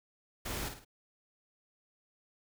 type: noise with echo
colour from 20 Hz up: pink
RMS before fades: -38 dBFS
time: 0.45-0.69 s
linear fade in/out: 10 ms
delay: 53 ms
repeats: 3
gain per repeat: -7 dB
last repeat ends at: 0.849 s
effects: none